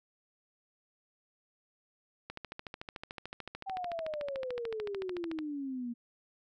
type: click train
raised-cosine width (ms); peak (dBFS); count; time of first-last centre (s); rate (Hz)
0.3; -25; 43; 2.3-5.388; 13.6
type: exponential sweep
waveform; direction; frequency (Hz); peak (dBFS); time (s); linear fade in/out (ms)
sine; down; 784 to 233.1; -35; 3.66-5.94; 20
effects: none